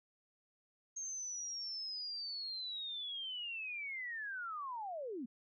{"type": "linear sweep", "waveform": "sine", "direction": "down", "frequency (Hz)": [6450, 216.4], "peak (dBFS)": -40, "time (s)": [0.96, 5.26], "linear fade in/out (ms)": 10, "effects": []}